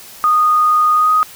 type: tone with pitch glide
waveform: sine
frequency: 1234 to 1249.8 Hz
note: D#6 to D#6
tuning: -15 to +7 cents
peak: -9 dBFS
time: 0.24-1.23 s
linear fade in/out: 0 ms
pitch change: +22 cents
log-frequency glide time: 0.95-1.1 s
effects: white hiss -37 dBFS RMS until 1.35 s